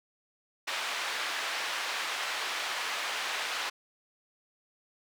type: band-pass noise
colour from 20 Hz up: white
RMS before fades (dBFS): -34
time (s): 0.67-3.7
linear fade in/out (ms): 10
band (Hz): 730 to 3100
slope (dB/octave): 12
effects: none